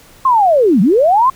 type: linear two-way sweep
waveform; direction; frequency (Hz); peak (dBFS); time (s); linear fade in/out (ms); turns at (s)
sine; down then up; 1087 to 168.8 to 1087; -7; 0.25-1.3; 5; 0.81
effects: pink hiss -43 dBFS RMS until 1.35 s